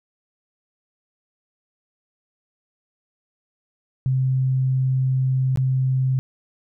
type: tone with dropouts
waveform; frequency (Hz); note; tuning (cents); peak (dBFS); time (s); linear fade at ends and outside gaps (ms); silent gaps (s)
sine; 130.81; C3; 0; -17; 4.06-6.19; 0; 5.559-5.573
effects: none